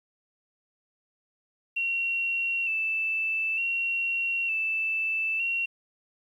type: tone with vibrato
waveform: sine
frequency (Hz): 2690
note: E7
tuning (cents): +34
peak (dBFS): -25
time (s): 1.76-5.66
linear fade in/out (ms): 10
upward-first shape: square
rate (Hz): 0.55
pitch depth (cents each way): 31
effects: 10-bit